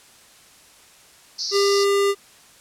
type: band-pass noise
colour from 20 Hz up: pink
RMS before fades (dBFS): -27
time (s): 1.38-1.85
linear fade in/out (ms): 20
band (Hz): 4300 to 5800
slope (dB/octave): 96
type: tone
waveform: square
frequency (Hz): 400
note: G4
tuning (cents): +35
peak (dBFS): -17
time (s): 1.51-2.15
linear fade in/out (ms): 50
effects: white hiss -50 dBFS RMS until 2.6 s + low-pass 10000 Hz 12 dB/octave